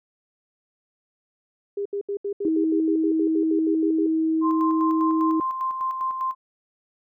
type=tone bursts; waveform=sine; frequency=403.2 Hz; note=G4; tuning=49 cents sharp; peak=-24 dBFS; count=15; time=1.77-4.067 s; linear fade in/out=5 ms; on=85 ms; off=73 ms
type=tone; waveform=sine; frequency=320 Hz; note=D#4; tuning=49 cents sharp; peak=-19 dBFS; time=2.45-5.4 s; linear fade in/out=2 ms
type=tone with tremolo; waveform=sine; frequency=1046.5 Hz; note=C6; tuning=in tune; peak=-22 dBFS; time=4.41-6.35 s; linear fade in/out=50 ms; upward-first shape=square; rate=5 Hz; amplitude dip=45%
effects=none